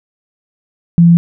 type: tone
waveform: sine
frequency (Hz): 170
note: F3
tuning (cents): -46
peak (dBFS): -3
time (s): 0.98-1.17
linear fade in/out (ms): 0
effects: none